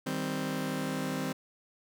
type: chord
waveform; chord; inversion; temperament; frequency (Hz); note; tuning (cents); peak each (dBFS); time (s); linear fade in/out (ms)
sawtooth; C minor; first; just; 156.98 / 196.22 / 261.6; Eb3 / G3 / C4; +16 / +2 / 0; -33 / -33 / -30; 0.06-1.33; 10
effects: none